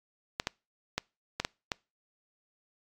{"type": "clicks", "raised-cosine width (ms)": 0.2, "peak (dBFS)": -12, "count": 6, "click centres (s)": [0.399, 0.471, 0.98, 1.4, 1.449, 1.718], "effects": ["noise-tail reverb RT60 0.3 s tail -26 dB re dry", "AAC 64 kbps"]}